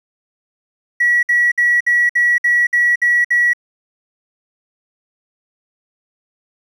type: tone bursts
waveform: triangle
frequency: 1930 Hz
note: B6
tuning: 40 cents flat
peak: -7 dBFS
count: 9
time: 1-3.534 s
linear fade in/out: 10 ms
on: 230 ms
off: 58 ms
effects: tanh soft clip ceiling -8 dBFS